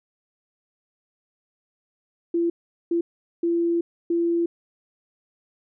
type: tone bursts at uneven times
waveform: sine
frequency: 339.6 Hz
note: F4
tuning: 48 cents flat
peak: -19 dBFS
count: 4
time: 2.34-2.5 / 2.91-3.01 / 3.43-3.81 / 4.1-4.46 s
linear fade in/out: 5 ms
effects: none